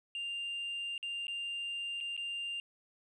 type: tone with dropouts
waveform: sine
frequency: 2794 Hz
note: F7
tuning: in tune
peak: -34 dBFS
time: 0.15-2.6 s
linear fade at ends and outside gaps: 1 ms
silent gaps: 0.979-1.028 / 1.269-1.281 / 2.004-2.009 / 2.166-2.176 s
effects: tanh soft clip ceiling -34 dBFS